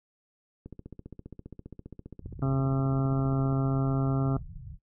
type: click train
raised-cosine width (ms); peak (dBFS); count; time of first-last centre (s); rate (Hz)
3; -29; 44; 0.66-3.527; 15
type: low-pass noise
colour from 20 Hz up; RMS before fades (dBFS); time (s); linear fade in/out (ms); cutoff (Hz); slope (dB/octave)
pink; -42; 2.2-4.79; 50; 170; 96
type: harmonic tone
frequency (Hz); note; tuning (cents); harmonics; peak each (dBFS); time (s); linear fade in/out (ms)
134.7; C#3; -49; 1 / 2 / 3 / 4 / 5 / 6 / 7 / 8 / 9 / 10; -25 / -30 / -38 / -44 / -39 / -45 / -52 / -49 / -43 / -44; 2.42-4.37; 2
effects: noise-tail reverb RT60 0.1 s tail -19 dB re dry